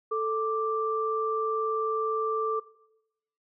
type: tone pair together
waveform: sine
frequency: 440.5 / 1176 Hz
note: A4 / D6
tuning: +2 / +2 cents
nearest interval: octave + perfect fourth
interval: 1700 cents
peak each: -28 / -29 dBFS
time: 0.11-2.6 s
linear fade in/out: 10 ms
effects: noise-tail reverb RT60 0.9 s tail -20 dB re dry